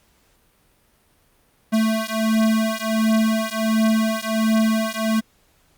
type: beating tone pair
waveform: square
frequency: 220 / 221.4 Hz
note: A3 / A3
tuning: 0 / +11 cents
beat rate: 1.4 Hz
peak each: -21 dBFS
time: 1.72-5.21 s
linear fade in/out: 20 ms
effects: pink hiss -60 dBFS RMS until 5.77 s + Opus 48 kbps